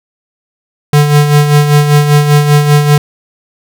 square tone with tremolo, 147.1 Hz, D3, 3 cents sharp, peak -3 dBFS, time 0.93-2.98 s, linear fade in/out 2 ms, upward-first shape sine, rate 5.1 Hz, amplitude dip 55%, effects none

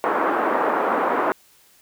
white band-pass noise, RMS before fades -21 dBFS, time 0.04-1.32 s, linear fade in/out 0 ms, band 270 to 1300 Hz, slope 24 dB/octave, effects white hiss -55 dBFS RMS until 1.81 s

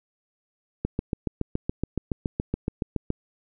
click train, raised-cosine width 3 ms, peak -12 dBFS, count 17, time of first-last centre 0.85-3.104 s, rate 7.1 Hz, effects none

